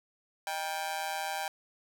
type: tone with amplitude modulation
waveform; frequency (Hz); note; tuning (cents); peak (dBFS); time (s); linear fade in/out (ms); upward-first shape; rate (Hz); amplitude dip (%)
sawtooth; 789; G5; +11; -25; 0.47-1.48; 2; sine; 168; 90
effects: none